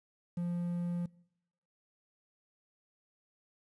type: tone with quantisation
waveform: triangle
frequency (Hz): 174.1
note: F3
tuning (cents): -5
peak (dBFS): -30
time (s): 0.37-1.06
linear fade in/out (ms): 5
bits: 10
effects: noise-tail reverb RT60 0.8 s tail -24 dB re dry + resampled to 22050 Hz